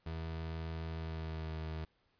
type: tone with pitch glide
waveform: 30% pulse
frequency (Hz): 81.2 to 79.25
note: E2 to D#2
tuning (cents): -26 to +32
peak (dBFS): -36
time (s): 0.06-1.85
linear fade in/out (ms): 5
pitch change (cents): -42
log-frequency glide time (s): 0.93-1.52
effects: pink hiss -75 dBFS RMS until 2.19 s + resampled to 11025 Hz